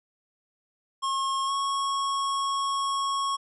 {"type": "tone with pitch glide", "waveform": "square", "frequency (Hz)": [1080, 1100.1], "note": ["C#6", "C#6"], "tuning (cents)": [-45, -14], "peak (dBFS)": -26, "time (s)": [1.02, 3.37], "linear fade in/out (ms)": 20, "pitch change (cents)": 31, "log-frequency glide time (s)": [1.46, 1.51], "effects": ["resampled to 24000 Hz"]}